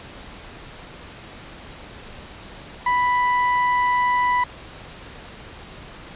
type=tone; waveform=35% pulse; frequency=988 Hz; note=B5; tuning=in tune; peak=-15 dBFS; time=2.86-4.44 s; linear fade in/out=5 ms; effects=pink hiss -40 dBFS RMS until 6.15 s + resampled to 8000 Hz